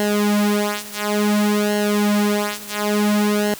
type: tone with flanger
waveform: sawtooth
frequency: 207.7 Hz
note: G#3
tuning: in tune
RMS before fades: -19 dBFS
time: 0-3.54 s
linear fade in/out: 0 ms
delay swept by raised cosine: 0.83 to 4.83 ms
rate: 0.57 Hz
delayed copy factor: -0.9
effects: white hiss -37 dBFS RMS until 3.59 s